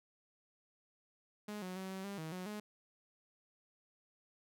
sawtooth tone with pitch steps, 209.1 / 183.6 / 189.3 / 190.4 / 199.8 / 159 / 183 / 210 Hz, G#3 / F#3 / F#3 / F#3 / G3 / D#3 / F#3 / G#3, +12 / -13 / +40 / +50 / +33 / +38 / -19 / +19 cents, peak -38 dBFS, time 1.48-2.6 s, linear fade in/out 5 ms, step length 140 ms, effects none

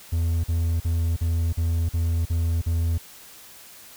triangle tone bursts, 83.4 Hz, E2, 21 cents sharp, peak -18 dBFS, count 8, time 0.12-2.981 s, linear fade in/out 10 ms, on 320 ms, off 43 ms, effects white hiss -46 dBFS RMS until 3.96 s

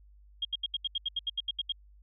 sine tone bursts, 3245 Hz, G#7, 41 cents flat, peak -28 dBFS, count 13, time 0.42-1.722 s, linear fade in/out 5 ms, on 30 ms, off 76 ms, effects added 50 Hz sine -54 dBFS peak until 2.02 s

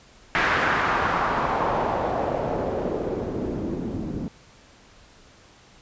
white noise with low-pass filter sweep, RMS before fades -25 dBFS, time 0.35-4.28 s, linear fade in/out 0 ms, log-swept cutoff 1800 to 240 Hz, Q 2, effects pink hiss -52 dBFS RMS until 5.81 s + resampled to 16000 Hz

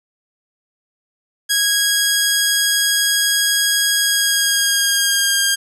10% pulse tone with pitch glide, 1648 to 1610.4 Hz, G#6 to G6, -14 to +46 cents, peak -5 dBFS, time 1.49-5.56 s, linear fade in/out 20 ms, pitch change -40 cents, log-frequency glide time 3.98-5.41 s, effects none

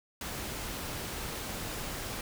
pink noise, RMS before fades -38 dBFS, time 0.21-2.21 s, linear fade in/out 2 ms, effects none

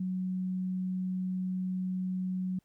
sine tone, 185 Hz, F#3, in tune, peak -30 dBFS, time 0-2.59 s, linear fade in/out 5 ms, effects pink hiss -75 dBFS RMS until 2.64 s

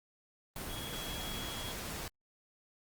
sine tone in noise, 3322 Hz, G#7, in tune, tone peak -44 dBFS, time 0.69-1.72 s, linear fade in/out 2 ms, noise pink, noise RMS -41 dBFS, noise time 0.56-2.08 s, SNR -6 dB, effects Opus 24 kbps

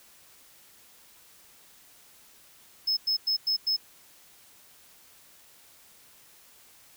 triangle tone bursts, 5190 Hz, E8, 28 cents flat, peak -22 dBFS, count 5, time 2.87-3.766 s, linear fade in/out 10 ms, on 100 ms, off 99 ms, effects white hiss -56 dBFS RMS until 6.96 s

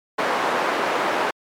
white band-pass noise, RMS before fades -22 dBFS, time 0.18-1.31 s, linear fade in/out 10 ms, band 360 to 1200 Hz, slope 12 dB/octave, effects MP3 96 kbps

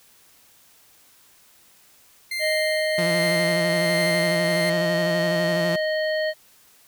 30% pulse tone with tremolo, 2093 Hz, C7, in tune, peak -21 dBFS, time 2.31-4.7 s, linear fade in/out 5 ms, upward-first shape triangle, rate 1.3 Hz, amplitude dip 50%
harmonic tone, 622.3 Hz, D#5, in tune, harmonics 1 / 3 / 5 / 7, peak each -22 / -28 / -37 / -35 dBFS, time 2.39-6.34 s, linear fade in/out 50 ms
sawtooth tone with vibrato, 171.5 Hz, F3, 31 cents flat, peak -20 dBFS, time 2.98-5.76 s, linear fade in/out 5 ms, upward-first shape square, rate 12 Hz, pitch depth 36 cents each way
effects white hiss -55 dBFS RMS until 6.87 s

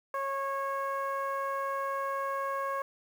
15% pulse tone with low-pass filter, 548 Hz, C#5, 20 cents flat, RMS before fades -33 dBFS, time 0.14-2.82 s, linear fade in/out 2 ms, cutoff 1200 Hz, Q 1.8, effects 9-bit

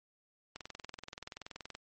click train, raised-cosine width 0.2 ms, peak -26 dBFS, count 26, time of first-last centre 0.56-1.75 s, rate 21 Hz, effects MP3 32 kbps

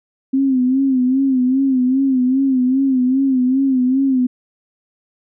sine tone with vibrato, 261.6 Hz, C4, in tune, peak -12 dBFS, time 0.33-4.27 s, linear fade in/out 10 ms, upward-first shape sine, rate 2.5 Hz, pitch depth 78 cents each way, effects none

